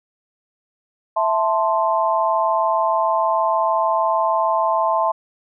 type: chord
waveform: sine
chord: A minor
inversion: second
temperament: equal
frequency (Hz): 659.3 / 880 / 1046.5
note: E5 / A5 / C6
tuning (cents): 0 / 0 / 0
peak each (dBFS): -20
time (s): 1.16-5.12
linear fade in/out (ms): 10
effects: none